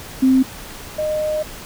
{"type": "tone pair in turn", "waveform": "sine", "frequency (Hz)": [261.6, 613.8], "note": ["C4", "D#5"], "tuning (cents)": [0, -24], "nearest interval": "octave + minor third", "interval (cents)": 1476, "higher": "second", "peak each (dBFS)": [-10, -18], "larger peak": "first", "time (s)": [[0.22, 0.43], [0.98, 1.43]], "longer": "second", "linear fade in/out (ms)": 10, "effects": ["pink hiss -35 dBFS RMS until 1.65 s"]}